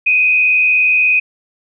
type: tone with frequency modulation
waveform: sine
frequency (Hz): 2500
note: D#7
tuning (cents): +8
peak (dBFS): -9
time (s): 0.06-1.2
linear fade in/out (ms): 10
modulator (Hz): 76.8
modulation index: 0.75
effects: none